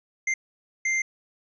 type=tone bursts at uneven times; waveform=square; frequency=2093 Hz; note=C7; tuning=in tune; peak=-23 dBFS; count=2; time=0.27-0.34 / 0.85-1.02 s; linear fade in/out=5 ms; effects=resampled to 16000 Hz